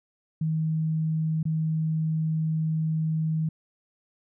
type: tone with dropouts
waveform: sine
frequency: 158.5 Hz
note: D#3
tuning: 32 cents sharp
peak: -23 dBFS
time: 0.41-3.49 s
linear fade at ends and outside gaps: 5 ms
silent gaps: 1.43-1.453 s
effects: none